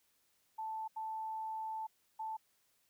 sine tone bursts at uneven times, 880 Hz, A5, in tune, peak -38 dBFS, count 3, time 0.58-0.88 / 0.96-1.87 / 2.19-2.37 s, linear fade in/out 10 ms, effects white hiss -75 dBFS RMS until 2.89 s

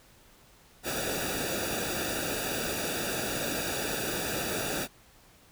pink noise with comb filter, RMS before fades -32 dBFS, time 0.83-4.88 s, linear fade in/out 50 ms, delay 0.95 ms, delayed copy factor -0.85, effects pink hiss -58 dBFS RMS until 5.51 s

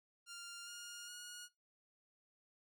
10% pulse tone with pitch steps, 1396.9 / 1419.7 / 1442.8 Hz, F6 / F6 / F#6, 0 / +28 / -44 cents, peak -40 dBFS, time 0.26-1.49 s, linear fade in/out 50 ms, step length 410 ms, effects noise-tail reverb RT60 0.2 s tail -19 dB re dry

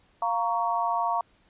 sine chord, Bb minor, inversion second, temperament just, 699.2 / 932.3 / 1118.8 Hz, F5 / Bb5 / Db6, +2 / 0 / +16 cents, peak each -28 / -27 / -29 dBFS, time 0.22-1.21 s, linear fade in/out 2 ms, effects pink hiss -63 dBFS RMS until 1.49 s + resampled to 8000 Hz

